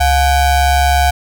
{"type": "ring-modulated tone", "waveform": "square", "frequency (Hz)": 392, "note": "G4", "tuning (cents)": 0, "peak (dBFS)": -7, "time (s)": [0, 1.11], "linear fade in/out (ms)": 10, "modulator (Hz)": 323, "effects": []}